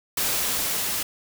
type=noise with level ramp; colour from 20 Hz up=white; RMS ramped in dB=-24 to -27 dBFS; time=0.17-1.03 s; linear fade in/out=5 ms; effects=none